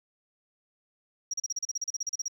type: tone bursts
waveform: sine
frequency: 5680 Hz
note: F8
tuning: 28 cents sharp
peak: -27 dBFS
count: 16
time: 1.31-2.282 s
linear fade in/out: 5 ms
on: 27 ms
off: 36 ms
effects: tanh soft clip ceiling -25 dBFS + 11-bit